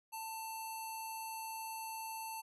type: tone with low-pass filter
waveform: square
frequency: 891 Hz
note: A5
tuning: 22 cents sharp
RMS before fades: -44 dBFS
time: 0.12-2.42 s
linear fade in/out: 20 ms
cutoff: 11000 Hz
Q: 7.5
effects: none